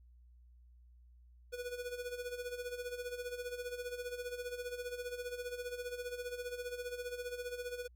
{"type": "tone with tremolo", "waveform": "square", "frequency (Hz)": 490, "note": "B4", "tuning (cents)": -14, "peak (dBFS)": -38, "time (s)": [1.52, 7.88], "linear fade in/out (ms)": 20, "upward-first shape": "sine", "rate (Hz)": 15, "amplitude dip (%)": 70, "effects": ["added 60 Hz sine -58 dBFS peak until 7.95 s", "Opus 48 kbps"]}